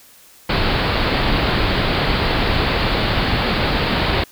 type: low-pass noise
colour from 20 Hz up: pink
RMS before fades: -18 dBFS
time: 0.49-4.24 s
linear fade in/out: 5 ms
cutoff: 4700 Hz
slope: 96 dB/octave
effects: white hiss -47 dBFS RMS until 4.31 s